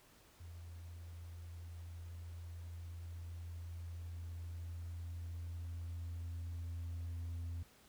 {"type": "tone with level ramp", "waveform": "sine", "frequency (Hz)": 84.9, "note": "F2", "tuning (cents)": -48, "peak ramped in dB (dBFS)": [-48, -37], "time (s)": [0.4, 7.63], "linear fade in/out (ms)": 5, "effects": ["tanh soft clip ceiling -39 dBFS", "pink hiss -65 dBFS RMS until 7.88 s"]}